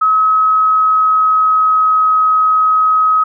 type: tone with pitch glide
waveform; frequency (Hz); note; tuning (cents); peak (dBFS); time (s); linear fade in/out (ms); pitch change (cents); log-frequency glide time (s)
sine; 1280 to 1269.7; D#6 to D#6; +49 to +35; -8; 0.01-3.24; 10; -14; 0.19-2.18
effects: none